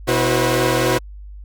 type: tone cluster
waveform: sawtooth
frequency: 124.5 / 324.4 / 369.9 / 488.6 / 531 Hz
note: B2 / E4 / F#4 / B4 / C5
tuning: +14 / -28 / 0 / -19 / +25 cents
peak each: -18 dBFS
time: 0.07-0.99 s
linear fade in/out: 20 ms
effects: added 50 Hz sine -33 dBFS peak until 1.44 s